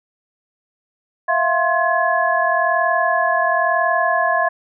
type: tone cluster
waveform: sine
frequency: 662 / 703 / 1055 / 1698 Hz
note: E5 / F5 / C6 / G#6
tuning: +7 / +11 / +14 / +38 cents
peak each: -20 dBFS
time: 1.28-4.49 s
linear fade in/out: 10 ms
effects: none